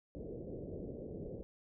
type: low-pass noise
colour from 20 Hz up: white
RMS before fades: -45 dBFS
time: 0.15-1.43 s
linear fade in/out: 0 ms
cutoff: 530 Hz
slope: 48 dB/octave
effects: none